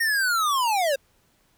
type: linear sweep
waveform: square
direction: down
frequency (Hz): 1864.7 to 523.3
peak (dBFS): -21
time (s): 0-0.96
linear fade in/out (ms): 10
effects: pink hiss -64 dBFS RMS until 1.57 s